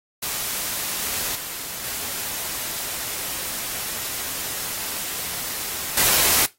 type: noise with level steps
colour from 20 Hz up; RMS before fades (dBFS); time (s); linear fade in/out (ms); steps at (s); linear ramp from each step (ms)
white; -26 / -32 / -29 / -18; 0.22-6.46; 10; 1.35 / 1.84 / 5.97; 5
effects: noise-tail reverb RT60 0.2 s tail -18 dB re dry + AAC 48 kbps